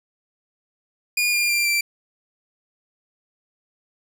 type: tone with pitch steps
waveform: sawtooth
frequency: 2433 / 2405 / 2377 / 2350 Hz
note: D#7 / D7 / D7 / D7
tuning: -39 / +41 / +20 / +1 cents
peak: -15 dBFS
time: 1.17-1.81 s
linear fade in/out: 5 ms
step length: 160 ms
effects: none